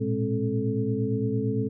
sine tone cluster, 112.3 / 121.1 / 208.2 / 267 / 436 Hz, A2 / B2 / G#3 / C4 / A4, +36 / -34 / +5 / +35 / -16 cents, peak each -30 dBFS, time 0-1.69 s, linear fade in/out 20 ms, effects none

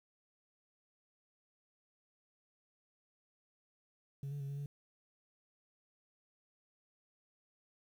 sine tone with pitch steps, 139 / 143.6 / 138.5 / 141 / 142.9 Hz, C#3 / D3 / C#3 / C#3 / D3, +5 / -39 / -1 / +30 / -47 cents, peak -36 dBFS, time 4.23-4.66 s, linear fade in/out 2 ms, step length 86 ms, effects tanh soft clip ceiling -38 dBFS + 11-bit

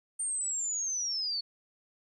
sine linear sweep, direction down, 8870 to 4381 Hz, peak -30 dBFS, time 0.19-1.41 s, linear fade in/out 10 ms, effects 12-bit

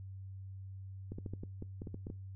clicks, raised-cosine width 3 ms, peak -29 dBFS, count 11, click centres 1.12 / 1.185 / 1.262 / 1.336 / 1.435 / 1.624 / 1.819 / 1.872 / 1.944 / 2.069 / 2.101 s, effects noise-tail reverb RT60 0.3 s tail -22 dB re dry + added 96 Hz sine -44 dBFS peak until 2.35 s

